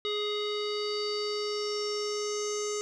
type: tone with low-pass filter sweep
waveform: square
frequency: 417.9 Hz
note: G#4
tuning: 11 cents sharp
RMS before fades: -32 dBFS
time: 0.05-2.81 s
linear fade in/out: 0 ms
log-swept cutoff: 3700 to 6700 Hz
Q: 7.2
effects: none